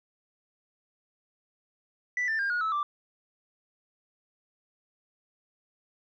sine tone with pitch steps, 1975.5 / 1780.4 / 1604.6 / 1446.2 / 1303.3 / 1174.6 Hz, B6 / A6 / G6 / F#6 / E6 / D6, 0 / +20 / +40 / -40 / -20 / 0 cents, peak -24 dBFS, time 2.17-2.83 s, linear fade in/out 2 ms, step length 110 ms, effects tanh soft clip ceiling -24 dBFS

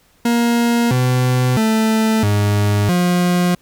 40% pulse tone with pitch steps, 235.7 / 126.4 / 220.4 / 103 / 177.7 Hz, A#3 / B2 / A3 / G#2 / F3, +19 / +41 / +3 / -14 / +30 cents, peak -12 dBFS, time 0.25-3.55 s, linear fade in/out 5 ms, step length 660 ms, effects pink hiss -55 dBFS RMS until 3.61 s

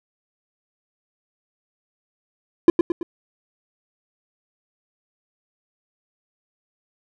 triangle tone with echo, 341.5 Hz, F4, 39 cents flat, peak -4 dBFS, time 2.68-2.7 s, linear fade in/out 2 ms, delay 110 ms, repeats 3, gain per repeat -6 dB, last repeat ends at 3.03 s, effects none

